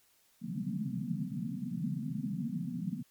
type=band-pass noise; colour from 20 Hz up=white; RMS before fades=-36 dBFS; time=0.41-3.03 s; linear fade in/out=20 ms; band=130 to 250 Hz; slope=96 dB/octave; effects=white hiss -68 dBFS RMS until 3.1 s + MP3 96 kbps